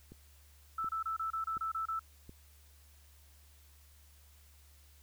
click train, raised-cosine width 3 ms, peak -37 dBFS, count 4, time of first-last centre 0.12-2.294 s, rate 1.38 Hz
sine tone bursts, 1318.5 Hz, E6, in tune, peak -33 dBFS, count 9, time 0.78-1.994 s, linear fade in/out 5 ms, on 110 ms, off 28 ms
effects added 72 Hz sine -59 dBFS peak until 5.02 s + white hiss -65 dBFS RMS until 5.02 s

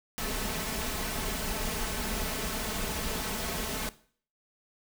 pink noise with comb filter, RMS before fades -33 dBFS, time 0.18-3.89 s, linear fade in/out 0 ms, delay 4.6 ms, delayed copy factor +0.6, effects noise-tail reverb RT60 0.5 s tail -17 dB re dry

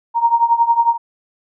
sine tone with tremolo, 932.3 Hz, A#5, in tune, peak -7 dBFS, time 0.14-0.98 s, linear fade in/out 50 ms, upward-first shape triangle, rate 11 Hz, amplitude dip 90%, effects none

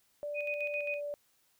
sine tone with pitch glide, 586 to 582 Hz, D5 to D5, -4 to -16 cents, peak -35 dBFS, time 0.23-1.14 s, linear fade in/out 0 ms, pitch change -12 cents, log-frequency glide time 0.76-0.86 s
sine tone with tremolo, 2489 Hz, D#7, in tune, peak -33 dBFS, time 0.34-1.01 s, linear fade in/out 50 ms, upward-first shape square, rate 7.5 Hz, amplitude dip 60%
effects white hiss -71 dBFS RMS until 1.59 s

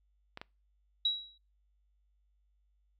clicks, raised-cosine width 0.3 ms, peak -26 dBFS, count 2, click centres 0.374 / 0.415 s
sine tone with exponential decay, 3877 Hz, B7, 33 cents flat, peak -24 dBFS, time 1.05-1.38 s, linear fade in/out 5 ms, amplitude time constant 70 ms
effects noise-tail reverb RT60 0.3 s tail -25 dB re dry + added 50 Hz sine -69 dBFS peak until 2.99 s

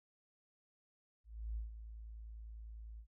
sine tone with ADSR envelope, 55 Hz, A1, in tune, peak -37 dBFS, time 1.24-3.07 s, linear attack 320 ms, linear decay 140 ms, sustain -10 dB, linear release 82 ms, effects none

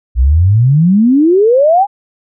sine exponential sweep, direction up, 57.7 to 835 Hz, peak -5 dBFS, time 0.15-1.87 s, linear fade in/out 50 ms, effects none

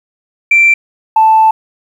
sine tone pair in turn, 2349 / 879.9 Hz, D7 / A5, 0 / 0 cents, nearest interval octave + perfect fourth, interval 1700 cents, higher first, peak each -3 dBFS, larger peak neither, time 0.51-0.74 / 1.16-1.51 s, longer second, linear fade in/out 5 ms, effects tanh soft clip ceiling 0 dBFS + 7-bit

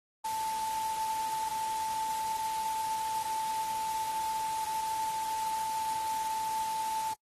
sine tone in noise, 880 Hz, A5, in tune, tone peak -31 dBFS, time 0.24-7.14 s, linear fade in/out 10 ms, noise white, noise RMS -42 dBFS, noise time 0.24-7.14 s, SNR +8 dB, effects noise-tail reverb RT60 0.1 s tail -25 dB re dry + AAC 32 kbps

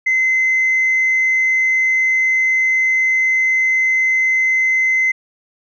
sine tone, 2056 Hz, C7, 31 cents flat, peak -11 dBFS, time 0.06-5.12 s, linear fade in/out 10 ms, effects tanh soft clip ceiling -9 dBFS

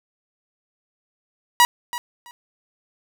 sawtooth tone with echo, 964 Hz, B5, 42 cents flat, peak -7 dBFS, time 1.6-1.65 s, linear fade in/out 0 ms, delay 330 ms, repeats 2, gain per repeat -15 dB, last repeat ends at 2.31 s, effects none

